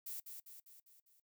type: noise with echo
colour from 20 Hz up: violet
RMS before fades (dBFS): -45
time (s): 0.06-0.2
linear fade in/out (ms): 5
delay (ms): 200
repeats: 5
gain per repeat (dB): -5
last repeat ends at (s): 1.2
effects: noise-tail reverb RT60 0.1 s tail -19 dB re dry